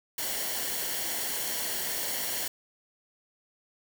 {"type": "noise with comb filter", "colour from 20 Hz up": "white", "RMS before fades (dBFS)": -32, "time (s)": [0.18, 2.48], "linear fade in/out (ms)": 5, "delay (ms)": 0.8, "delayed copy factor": -0.55, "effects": []}